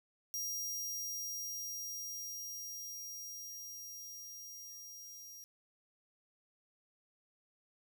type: tone with level ramp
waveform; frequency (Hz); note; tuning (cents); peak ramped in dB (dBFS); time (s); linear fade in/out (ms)
sawtooth; 5700; F8; +34; -34 to -47; 0.34-5.44; 0
effects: 11-bit